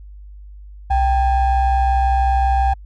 triangle ring-modulated tone, 423.8 Hz, G#4, 35 cents sharp, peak -8 dBFS, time 0.9-2.74 s, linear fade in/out 10 ms, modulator 361 Hz, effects added 50 Hz sine -35 dBFS peak until 2.85 s

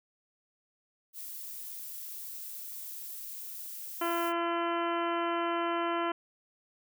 violet noise, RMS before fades -42 dBFS, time 1.13-4.33 s, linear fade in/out 50 ms
harmonic tone, 339.9 Hz, F4, 47 cents flat, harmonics 1 / 2 / 3 / 4 / 5 / 6 / 7 / 8 / 9, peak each -33 / -35 / -34 / -36 / -43 / -46 / -47 / -48 / -45 dBFS, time 4.01-6.12 s, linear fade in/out 5 ms
effects none

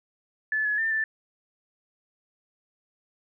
sine tone with pitch steps, 1734 / 1698 / 1794 / 1764 Hz, A6 / G#6 / A6 / A6, -26 / +38 / +33 / +4 cents, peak -23 dBFS, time 0.52-1.04 s, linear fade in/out 2 ms, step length 130 ms, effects none

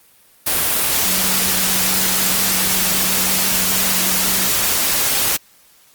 sine tone in noise, 188.1 Hz, F#3, 29 cents sharp, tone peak -28 dBFS, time 1.05-4.5 s, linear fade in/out 10 ms, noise white, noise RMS -17 dBFS, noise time 0.46-5.37 s, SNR -14 dB, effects white hiss -51 dBFS RMS until 5.94 s + Opus 32 kbps

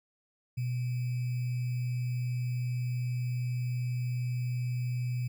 sine tone with sample-and-hold, 123.7 Hz, B2, 3 cents sharp, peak -29 dBFS, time 0.57-5.28 s, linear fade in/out 10 ms, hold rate 2450 Hz, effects none

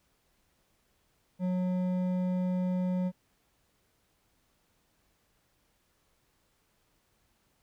sine tone with hard clipping, 182.3 Hz, F#3, 25 cents flat, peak -29 dBFS, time 1.39-3.12 s, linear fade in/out 50 ms, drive 8 dB, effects pink hiss -72 dBFS RMS until 7.62 s

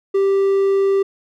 triangle tone, 392 Hz, G4, in tune, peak -11 dBFS, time 0.14-1.03 s, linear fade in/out 10 ms, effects none

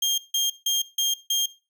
30% pulse tone bursts, 3212 Hz, G7, 41 cents sharp, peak -17 dBFS, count 5, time 0.02-1.46 s, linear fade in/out 5 ms, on 160 ms, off 160 ms, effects noise-tail reverb RT60 0.3 s tail -18 dB re dry

